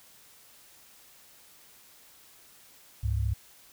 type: tone pair together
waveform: sine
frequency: 68.2 / 102.24 Hz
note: C#2 / G#2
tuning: -28 / -27 cents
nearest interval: perfect fifth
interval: 701 cents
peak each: -28 dBFS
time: 3.03-3.34 s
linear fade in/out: 10 ms
effects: white hiss -56 dBFS RMS until 3.72 s